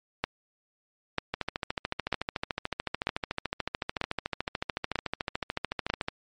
two click trains, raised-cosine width 0.3 ms, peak -13 / -10 dBFS, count 66 / 7, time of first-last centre 1.34-6.085 / 0.24-5.9 s, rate 13.7 / 1.06 Hz, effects MP3 48 kbps

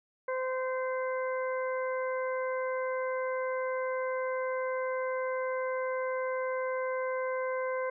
harmonic tone, 516 Hz, C5, 24 cents flat, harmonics 1 / 2 / 3 / 4, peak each -31 / -37 / -41 / -43 dBFS, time 0.28-7.9 s, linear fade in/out 5 ms, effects none

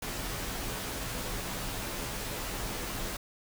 pink noise with comb filter, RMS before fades -36 dBFS, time 0.02-3.17 s, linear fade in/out 5 ms, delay 13 ms, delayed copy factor -0.55, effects none

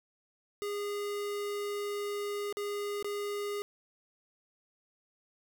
square tone with dropouts, 409.4 Hz, G#4, 25 cents flat, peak -34 dBFS, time 0.62-3.62 s, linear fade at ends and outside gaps 0 ms, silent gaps 2.526-2.57 / 3.026-3.045 s, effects none

